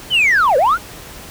sine linear two-way sweep, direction down then up, 3136 to 480 to 1509 Hz, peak -8 dBFS, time 0.1-0.78 s, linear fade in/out 50 ms, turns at 0.57 s, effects tanh soft clip ceiling -8 dBFS + pink hiss -35 dBFS RMS until 1.3 s

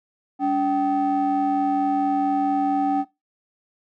triangle ring-modulated tone, 243.4 Hz, B3, 25 cents flat, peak -13 dBFS, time 0.39-3.05 s, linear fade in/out 50 ms, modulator 529 Hz, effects noise-tail reverb RT60 0.2 s tail -17 dB re dry

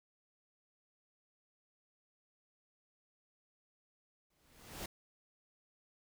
pink noise with exponential growth, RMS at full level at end -41 dBFS, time 4.3-4.86 s, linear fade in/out 5 ms, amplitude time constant 120 ms, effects none

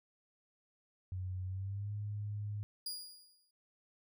sine tone with pitch glide, 92.5 to 103.83 Hz, F#2 to G#2, 0 to 0 cents, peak -37 dBFS, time 1.12-2.63 s, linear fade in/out 0 ms, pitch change +200 cents, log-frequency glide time 1.45-1.92 s
sawtooth tone with exponential decay, 4862 Hz, D#8, 41 cents flat, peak -34 dBFS, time 2.86-3.51 s, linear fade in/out 5 ms, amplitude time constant 140 ms
effects none

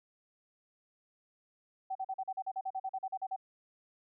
sine tone bursts, 764 Hz, G5, 45 cents flat, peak -33 dBFS, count 16, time 1.9-3.363 s, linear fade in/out 10 ms, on 53 ms, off 41 ms, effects none

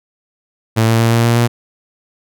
sawtooth tone with pitch steps, 112.7 / 113.88 / 115.07 / 116.27 / 117.49 / 118.71 Hz, A2 / A#2 / A#2 / A#2 / A#2 / A#2, +42 / -40 / -22 / -4 / +14 / +32 cents, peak -6 dBFS, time 0.76-1.48 s, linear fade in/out 20 ms, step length 120 ms, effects none

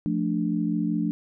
sine chord, D minor, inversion first, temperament equal, 174.61 / 220 / 293.7 Hz, F3 / A3 / D4, 0 / 0 / 0 cents, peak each -27 dBFS, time 0.06-1.11 s, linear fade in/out 0 ms, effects none

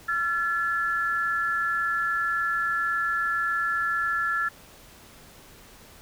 sine tone pair together, 1361.8 / 1720 Hz, F6 / A6, -44 / -40 cents, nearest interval major third, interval 404 cents, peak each -26 dBFS, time 0.08-4.49 s, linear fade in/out 10 ms, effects pink hiss -50 dBFS RMS until 6.01 s

